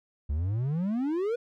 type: exponential sweep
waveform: triangle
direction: up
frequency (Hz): 67.9 to 493.9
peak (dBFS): -24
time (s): 0.29-1.36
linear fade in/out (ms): 10
effects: none